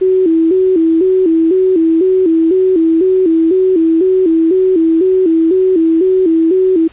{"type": "tone with vibrato", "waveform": "sine", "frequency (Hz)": 349.2, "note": "F4", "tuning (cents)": 0, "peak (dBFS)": -7, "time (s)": [0.01, 6.88], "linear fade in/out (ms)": 10, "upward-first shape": "square", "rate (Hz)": 2, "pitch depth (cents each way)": 120, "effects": ["pink hiss -42 dBFS RMS until 6.92 s", "resampled to 8000 Hz"]}